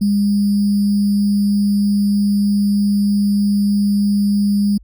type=tone with sample-and-hold; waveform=sine; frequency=203.2 Hz; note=G#3; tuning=38 cents flat; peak=-12 dBFS; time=0.01-4.78 s; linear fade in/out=10 ms; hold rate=4900 Hz; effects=added 50 Hz sine -41 dBFS peak until 4.83 s